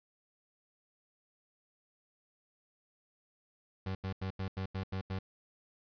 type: tone bursts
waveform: 30% pulse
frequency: 95 Hz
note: F#2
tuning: 46 cents sharp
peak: -32 dBFS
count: 8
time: 3.86-5.189 s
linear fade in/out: 5 ms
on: 90 ms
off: 87 ms
effects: resampled to 11025 Hz + 12-bit